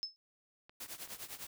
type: tone with exponential decay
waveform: sine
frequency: 5230 Hz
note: E8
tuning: 15 cents flat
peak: -32 dBFS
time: 0.03-0.16 s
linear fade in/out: 0 ms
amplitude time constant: 28 ms
type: clicks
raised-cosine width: 0.3 ms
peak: -39 dBFS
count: 3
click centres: 0.695 / 0.86 / 1.076 s
type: noise with tremolo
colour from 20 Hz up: white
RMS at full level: -43 dBFS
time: 0.8-1.47 s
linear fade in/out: 5 ms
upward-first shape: triangle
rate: 9.9 Hz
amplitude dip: 90%
effects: none